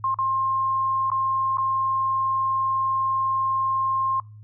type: tone with dropouts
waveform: sine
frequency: 1062 Hz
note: C6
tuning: 25 cents sharp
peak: -20 dBFS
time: 0.04-4.2 s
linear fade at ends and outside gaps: 2 ms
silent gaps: 0.144-0.187 / 1.102-1.116 / 1.572-1.582 s
effects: noise-tail reverb RT60 0.3 s tail -26 dB re dry + added 106 Hz sine -41 dBFS peak until 4.43 s